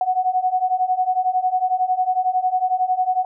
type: beating tone pair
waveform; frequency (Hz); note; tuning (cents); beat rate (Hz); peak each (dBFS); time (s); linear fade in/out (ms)
sine; 733 / 744; F#5 / F#5; -16 / +9; 11; -21 / -19; 0.01-3.25; 2
effects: none